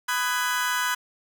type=chord; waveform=35% pulse; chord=G# minor seventh; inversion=first; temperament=just; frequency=996.7 / 1245.9 / 1495.1 / 1661.2 Hz; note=B5 / D#6 / F#6 / G#6; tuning=+16 / +2 / +18 / 0 cents; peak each=-26 / -31 / -26 / -29 dBFS; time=0.08-0.95 s; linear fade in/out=10 ms; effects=none